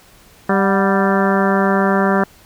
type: harmonic tone with a mistuned harmonic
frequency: 196 Hz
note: G3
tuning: in tune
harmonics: 1 / 2 / 3 / 4 / 5 / 6 / 7 / 8 / 9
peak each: -16 / -19 / -21 / -22 / -23 / -24 / -24 / -25 / -26 dBFS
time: 0.49-2.24 s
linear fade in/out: 5 ms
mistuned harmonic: 4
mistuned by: -75 cents
effects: pink hiss -47 dBFS RMS until 2.45 s